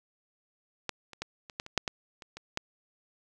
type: clicks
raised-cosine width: 0.2 ms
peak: -14 / -28 / -17 / -27 / -16 / -27 / -7 / -14 / -28 / -25 / -13 dBFS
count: 11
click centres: 0.893 / 1.133 / 1.22 / 1.498 / 1.599 / 1.664 / 1.777 / 1.878 / 2.222 / 2.37 / 2.574 s
effects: none